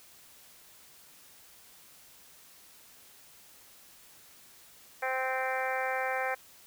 harmonic tone, 260.4 Hz, C4, 8 cents flat, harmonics 2 / 3 / 4 / 5 / 6 / 7 / 8 / 9, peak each -35 / -34 / -41 / -41 / -37 / -38 / -40 / -41 dBFS, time 5.02-6.35 s, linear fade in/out 10 ms, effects white hiss -56 dBFS RMS until 6.66 s

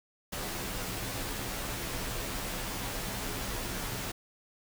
pink noise with comb filter, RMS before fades -36 dBFS, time 0.32-4.12 s, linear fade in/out 10 ms, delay 13 ms, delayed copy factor -0.6, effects none

